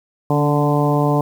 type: harmonic tone with a mistuned harmonic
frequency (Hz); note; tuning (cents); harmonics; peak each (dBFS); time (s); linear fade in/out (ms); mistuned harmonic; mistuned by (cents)
146.83; D3; 0; 1 / 2 / 3 / 4 / 5 / 6 / 7; -17 / -20 / -22 / -23 / -24 / -25 / -25; 0.3-1.21; 2; 2; -25
effects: 7-bit